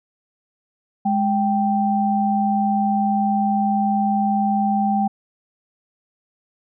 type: tone pair together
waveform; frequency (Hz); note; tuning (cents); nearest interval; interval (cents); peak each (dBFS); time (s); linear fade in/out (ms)
sine; 207.7 / 783.1; G#3 / G5; 0 / -2; octave + major seventh; 2298; -19; 1.05-5.08; 10
effects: none